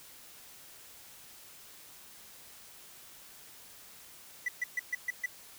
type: tone bursts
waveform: triangle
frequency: 1975.5 Hz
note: B6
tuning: in tune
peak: -27 dBFS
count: 6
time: 4.46-5.26 s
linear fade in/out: 5 ms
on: 25 ms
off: 130 ms
effects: white hiss -53 dBFS RMS until 5.58 s